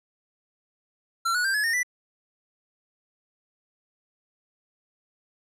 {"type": "tone with pitch steps", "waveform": "square", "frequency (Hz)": [1358, 1463.9, 1578.1, 1701.1, 1833.8, 1976.8], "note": ["F6", "F#6", "G6", "G#6", "A#6", "B6"], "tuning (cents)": [-49, -19, 11, 41, -29, 1], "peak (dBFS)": -23, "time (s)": [1.25, 1.832], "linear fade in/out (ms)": 10, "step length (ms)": 97, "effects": ["low-pass 12000 Hz 12 dB/octave"]}